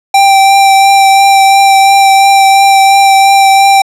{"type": "tone with vibrato", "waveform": "square", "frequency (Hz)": 784, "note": "G5", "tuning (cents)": 0, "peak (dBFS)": -3, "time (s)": [0.14, 3.82], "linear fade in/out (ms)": 5, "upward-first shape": "triangle", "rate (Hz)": 2.9, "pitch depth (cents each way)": 16, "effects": ["low-pass 11000 Hz 12 dB/octave"]}